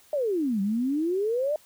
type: exponential two-way sweep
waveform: sine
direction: down then up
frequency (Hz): 622.3 to 190.9 to 622.3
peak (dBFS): -23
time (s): 0.13-1.56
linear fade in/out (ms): 2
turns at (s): 0.61
effects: white hiss -57 dBFS RMS until 1.65 s